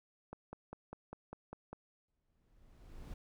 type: click train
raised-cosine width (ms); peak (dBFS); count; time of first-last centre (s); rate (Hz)
1; -31; 8; 0.33-1.73; 5
type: noise with exponential growth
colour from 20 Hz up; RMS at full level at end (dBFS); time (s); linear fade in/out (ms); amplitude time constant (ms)
brown; -45; 2.08-3.14; 5; 230
effects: none